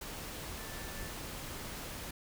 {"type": "tone in noise", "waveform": "sine", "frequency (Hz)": 1760, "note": "A6", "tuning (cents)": 0, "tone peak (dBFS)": -51, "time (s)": [0.58, 1.11], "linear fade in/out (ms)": 5, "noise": "pink", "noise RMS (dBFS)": -43, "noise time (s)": [0.01, 2.11], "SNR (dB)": -11, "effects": []}